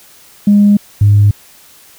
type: tone pair in turn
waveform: sine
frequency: 204.7 / 102.71 Hz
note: G#3 / G#2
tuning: -25 / -19 cents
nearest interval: octave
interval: 1194 cents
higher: first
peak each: -3 dBFS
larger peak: neither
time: 0.47-0.77 / 1.01-1.31 s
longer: neither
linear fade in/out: 5 ms
effects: tanh soft clip ceiling 0 dBFS + white hiss -42 dBFS RMS until 1.98 s